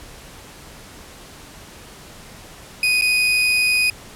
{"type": "tone with dropouts", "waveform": "35% pulse", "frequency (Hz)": 2489, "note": "D#7", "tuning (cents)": 0, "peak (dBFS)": -13, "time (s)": [2.83, 3.9], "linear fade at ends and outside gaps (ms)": 2, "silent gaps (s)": [3.012, 3.02], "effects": ["pink hiss -41 dBFS RMS until 4.15 s", "low-pass 12000 Hz 12 dB/octave"]}